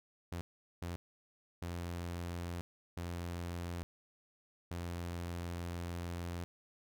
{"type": "tone bursts at uneven times", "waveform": "sawtooth", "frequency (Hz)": 86.6, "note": "F2", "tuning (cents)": -14, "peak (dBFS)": -35, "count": 5, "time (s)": [[0.32, 0.41], [0.82, 0.96], [1.62, 2.61], [2.97, 3.83], [4.71, 6.44]], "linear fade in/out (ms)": 0, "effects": []}